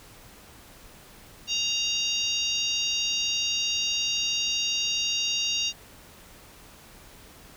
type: harmonic tone with a mistuned harmonic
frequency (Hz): 932.3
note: A#5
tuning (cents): 0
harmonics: 3 / 4 / 5 / 6 / 7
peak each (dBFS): -28 / -30 / -32 / -34 / -35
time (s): 1.47-5.73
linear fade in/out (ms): 50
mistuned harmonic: 6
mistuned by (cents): +23
effects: pink hiss -50 dBFS RMS until 7.56 s